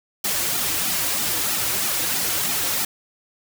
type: noise with flanger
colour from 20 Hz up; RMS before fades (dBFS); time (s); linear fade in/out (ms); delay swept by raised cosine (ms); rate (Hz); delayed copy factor
white; -23; 0.24-2.85; 5; 1.8 to 4.9; 3.1; -0.9
effects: none